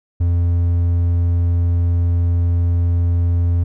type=tone; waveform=triangle; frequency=86.3 Hz; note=F2; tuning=20 cents flat; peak=-11 dBFS; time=0.2-3.64 s; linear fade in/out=10 ms; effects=none